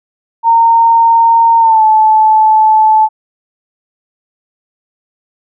sine tone with pitch glide, 919 to 869.4 Hz, A#5 to A5, -25 to -21 cents, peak -4 dBFS, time 0.43-3.09 s, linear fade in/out 50 ms, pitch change -96 cents, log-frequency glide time 1.59-1.83 s, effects none

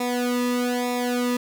sawtooth tone with flanger, 245.7 Hz, B3, 9 cents flat, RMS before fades -24 dBFS, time 0-1.37 s, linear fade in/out 5 ms, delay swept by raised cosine 0.65 to 1.32 ms, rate 1.1 Hz, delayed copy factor -0.95, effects none

